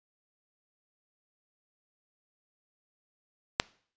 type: click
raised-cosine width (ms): 0.2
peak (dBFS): -4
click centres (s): 3.599
effects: noise-tail reverb RT60 0.5 s tail -23 dB re dry + resampled to 16000 Hz